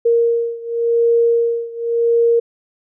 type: beating tone pair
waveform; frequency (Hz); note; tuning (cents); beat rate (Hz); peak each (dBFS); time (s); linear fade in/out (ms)
sine; 466.2 / 467.1; A#4 / A#4; 0 / +3; 0.9; -15 / -17; 0.05-2.4; 10
effects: none